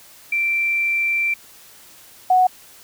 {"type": "tone pair in turn", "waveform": "sine", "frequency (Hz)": [2349, 738.5], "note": ["D7", "F#5"], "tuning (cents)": [0, -3], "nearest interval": "octave + minor sixth", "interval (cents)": 2003, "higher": "first", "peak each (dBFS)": [-17, -11], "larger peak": "second", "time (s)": [[0.32, 1.34], [2.3, 2.47]], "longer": "first", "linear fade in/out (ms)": 5, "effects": ["white hiss -46 dBFS RMS until 2.83 s"]}